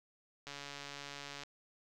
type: click train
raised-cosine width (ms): 0.2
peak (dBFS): -28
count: 138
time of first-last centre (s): 0.47-1.435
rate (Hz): 142
effects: none